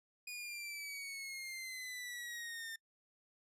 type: exponential sweep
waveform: sawtooth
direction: down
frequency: 2467 to 1800 Hz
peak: -40 dBFS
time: 0.27-2.76 s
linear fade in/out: 5 ms
effects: noise-tail reverb RT60 0.1 s tail -26 dB re dry + resampled to 32000 Hz